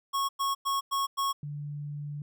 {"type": "tone bursts", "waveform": "square", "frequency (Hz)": 1100, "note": "C#6", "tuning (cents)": -14, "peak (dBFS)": -27, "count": 5, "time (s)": [0.13, 1.33], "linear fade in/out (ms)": 20, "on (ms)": 160, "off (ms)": 100}
{"type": "tone", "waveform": "sine", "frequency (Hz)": 146.2, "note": "D3", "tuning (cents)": -7, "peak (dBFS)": -34, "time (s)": [1.43, 2.22], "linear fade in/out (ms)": 2}
{"effects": []}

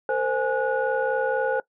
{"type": "tone cluster", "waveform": "sine", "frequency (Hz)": [456.9, 521, 834, 1461], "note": ["A#4", "C5", "G#5", "F#6"], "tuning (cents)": [-35, -7, 7, -22], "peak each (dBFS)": [-26, -24, -28, -29], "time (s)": [0.09, 1.6], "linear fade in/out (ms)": 2, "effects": ["noise-tail reverb RT60 0.1 s tail -20 dB re dry", "tanh soft clip ceiling -12 dBFS"]}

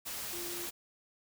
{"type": "tone in noise", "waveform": "sine", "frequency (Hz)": 347.6, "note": "F4", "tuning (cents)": -8, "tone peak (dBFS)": -43, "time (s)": [0.32, 0.67], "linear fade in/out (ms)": 20, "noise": "white", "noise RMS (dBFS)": -40, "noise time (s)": [0.05, 0.71], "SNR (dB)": -6, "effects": []}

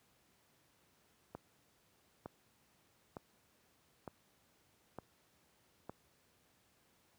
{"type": "click train", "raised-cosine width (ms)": 1, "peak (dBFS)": -30, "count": 6, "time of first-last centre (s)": [1.35, 5.895], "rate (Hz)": 1.1, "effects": ["pink hiss -72 dBFS RMS until 7.18 s", "high-pass 80 Hz 12 dB/octave"]}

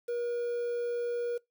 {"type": "tone with quantisation", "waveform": "triangle", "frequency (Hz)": 478.3, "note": "A#4", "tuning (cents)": 44, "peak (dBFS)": -28, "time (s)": [0.08, 1.38], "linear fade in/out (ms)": 10, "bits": 9, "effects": ["noise-tail reverb RT60 0.2 s tail -24 dB re dry"]}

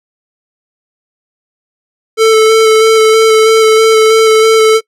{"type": "tone with vibrato", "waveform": "square", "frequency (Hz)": 441.2, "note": "A4", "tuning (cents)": 5, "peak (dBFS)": -4, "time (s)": [2.17, 4.81], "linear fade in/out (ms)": 50, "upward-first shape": "square", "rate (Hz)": 3.1, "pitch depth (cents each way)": 12, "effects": ["noise-tail reverb RT60 0.1 s tail -23 dB re dry", "low-pass 10000 Hz 12 dB/octave"]}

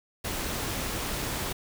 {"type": "noise", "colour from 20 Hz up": "pink", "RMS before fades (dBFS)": -32, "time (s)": [0.24, 1.53], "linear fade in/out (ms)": 10, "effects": []}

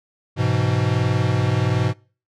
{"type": "chord", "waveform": "square", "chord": "E major", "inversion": "first", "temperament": "equal with one note detuned", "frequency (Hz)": [103.83, 125.12, 164.81], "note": ["G#2", "B2", "E3"], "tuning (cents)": [0, 23, 0], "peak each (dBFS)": [-22, -21, -27], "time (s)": [0.36, 1.94], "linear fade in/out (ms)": 50, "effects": ["noise-tail reverb RT60 0.4 s tail -25 dB re dry", "low-pass 5000 Hz 12 dB/octave"]}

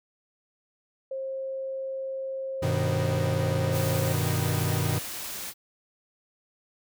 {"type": "tone", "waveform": "sine", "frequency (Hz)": 533, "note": "C5", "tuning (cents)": 32, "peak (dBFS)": -30, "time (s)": [1.11, 4.13], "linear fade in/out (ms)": 5}
{"type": "chord", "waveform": "45% pulse", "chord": "G augmented", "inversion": "none", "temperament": "equal", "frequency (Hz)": [98, 123.47, 155.56], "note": ["G2", "B2", "D#3"], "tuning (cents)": [0, 0, 0], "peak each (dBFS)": -29, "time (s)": [2.62, 4.99], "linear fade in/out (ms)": 10}
{"type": "noise", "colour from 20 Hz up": "white", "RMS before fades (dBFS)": -36, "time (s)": [3.71, 5.54], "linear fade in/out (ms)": 50}
{"effects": []}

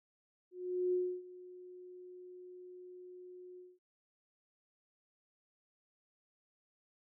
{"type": "tone with ADSR envelope", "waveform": "sine", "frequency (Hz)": 362.3, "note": "F#4", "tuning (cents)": -36, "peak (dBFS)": -29, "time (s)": [0.51, 3.79], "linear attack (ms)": 420, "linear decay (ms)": 290, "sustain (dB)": -20, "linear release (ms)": 210, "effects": []}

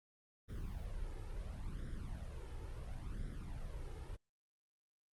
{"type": "noise with flanger", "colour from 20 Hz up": "brown", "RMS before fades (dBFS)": -44, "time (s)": [0.48, 4.17], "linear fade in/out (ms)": 20, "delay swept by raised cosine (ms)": [0.55, 2.35], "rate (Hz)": 0.72, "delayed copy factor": 0.8, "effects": ["Opus 32 kbps"]}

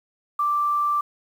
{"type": "tone with quantisation", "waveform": "sine", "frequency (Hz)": 1174.7, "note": "D6", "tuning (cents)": 0, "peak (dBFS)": -19, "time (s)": [0.39, 1.01], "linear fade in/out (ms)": 5, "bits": 8, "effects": []}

